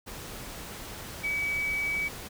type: tone in noise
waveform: sine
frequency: 2280 Hz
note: C#7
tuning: 48 cents sharp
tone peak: -27 dBFS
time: 1.23-2.09 s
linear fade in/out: 20 ms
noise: pink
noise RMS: -41 dBFS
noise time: 0.06-2.29 s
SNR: +11 dB
effects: none